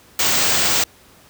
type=band-stop noise; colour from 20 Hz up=white; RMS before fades=-17 dBFS; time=0.19-0.84 s; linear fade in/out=5 ms; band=8600 to 15000 Hz; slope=96 dB/octave; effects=pink hiss -49 dBFS RMS until 1.29 s + high-pass 60 Hz 12 dB/octave